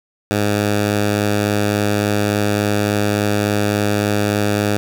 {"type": "tone", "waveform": "10% pulse", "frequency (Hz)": 103.5, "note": "G#2", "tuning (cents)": -5, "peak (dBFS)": -7, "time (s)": [0.31, 4.77], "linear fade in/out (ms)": 0, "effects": []}